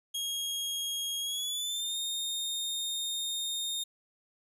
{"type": "tone with pitch glide", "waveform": "sawtooth", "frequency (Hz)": [3273, 3674], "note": ["G#7", "A#7"], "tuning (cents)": [-26, -26], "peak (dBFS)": -29, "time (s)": [0.14, 3.84], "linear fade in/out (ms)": 10, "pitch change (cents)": 200, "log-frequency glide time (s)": [1.2, 1.97], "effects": ["resampled to 32000 Hz"]}